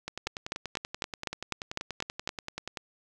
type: two click trains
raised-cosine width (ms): 0.2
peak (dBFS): -18 / -13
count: 29 / 9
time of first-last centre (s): 0.08-2.772 / 0.27-2.275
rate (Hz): 10.4 / 3.99
effects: none